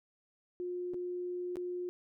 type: tone with dropouts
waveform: sine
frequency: 357.2 Hz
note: F4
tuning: 39 cents sharp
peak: -35 dBFS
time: 0.6-1.89 s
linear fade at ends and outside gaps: 0 ms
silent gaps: 0.936-0.943 / 1.557-1.569 s
effects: none